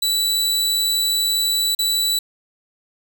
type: tone with dropouts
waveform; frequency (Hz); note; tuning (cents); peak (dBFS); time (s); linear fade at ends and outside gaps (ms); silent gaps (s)
sawtooth; 3951; B7; 0; -14; 0.02-2.19; 5; 1.75-1.789
effects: none